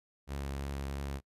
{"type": "tone with vibrato", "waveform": "sawtooth", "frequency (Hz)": 69.3, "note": "C#2", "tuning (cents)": 0, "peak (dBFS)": -32, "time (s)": [0.27, 1.21], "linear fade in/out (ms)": 50, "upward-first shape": "triangle", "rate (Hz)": 3, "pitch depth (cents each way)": 16, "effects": ["noise-tail reverb RT60 0.1 s tail -24 dB re dry", "resampled to 32000 Hz"]}